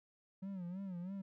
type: tone with vibrato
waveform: triangle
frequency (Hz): 185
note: F#3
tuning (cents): 0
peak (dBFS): -39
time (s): 0.42-1.22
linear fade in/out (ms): 10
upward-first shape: sine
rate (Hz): 3.1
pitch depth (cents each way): 120
effects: none